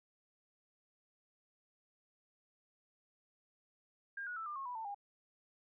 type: tone with pitch steps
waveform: sine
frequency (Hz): 1608 / 1457.6 / 1321.3 / 1197.7 / 1085.7 / 984.1 / 892.1 / 808.7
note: G6 / F#6 / E6 / D6 / C#6 / B5 / A5 / G#5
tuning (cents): +44 / -26 / +4 / +34 / -36 / -6 / +24 / -46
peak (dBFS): -40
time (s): 4.17-4.946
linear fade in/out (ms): 5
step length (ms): 97
effects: none